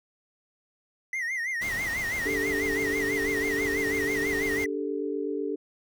triangle tone with vibrato, 1975.5 Hz, B6, in tune, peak -26 dBFS, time 1.13-4.66 s, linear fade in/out 2 ms, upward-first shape sine, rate 6.1 Hz, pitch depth 130 cents each way
pink noise, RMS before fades -38 dBFS, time 1.61-4.65 s, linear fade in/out 10 ms
sine chord, D suspended fourth, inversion none, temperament equal with one note detuned, 292.1 / 392 / 440 Hz, D4 / G4 / A4, -9 / 0 / 0 cents, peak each -32 dBFS, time 2.25-5.56 s, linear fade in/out 10 ms
effects none

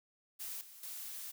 blue noise with level steps, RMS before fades -43 / -55 / -45 dBFS, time 0.39-1.32 s, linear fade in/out 20 ms, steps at 0.61 / 0.83 s, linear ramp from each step 2 ms, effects none

